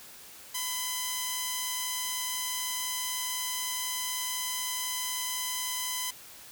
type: tone pair together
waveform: 5% pulse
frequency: 1008 / 3154 Hz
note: B5 / G7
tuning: +35 / +10 cents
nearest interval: octave + minor sixth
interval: 1975 cents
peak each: -20 / -28 dBFS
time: 0.54-6.11 s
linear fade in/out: 10 ms
effects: white hiss -49 dBFS RMS until 6.51 s